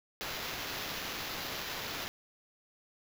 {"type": "noise with sample-and-hold", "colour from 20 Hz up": "blue", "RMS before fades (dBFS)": -39, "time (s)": [0.21, 2.08], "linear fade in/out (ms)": 0, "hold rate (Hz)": 8820, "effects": []}